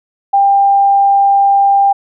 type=tone; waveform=sine; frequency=795 Hz; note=G5; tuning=24 cents sharp; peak=-6 dBFS; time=0.33-1.93 s; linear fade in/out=10 ms; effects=none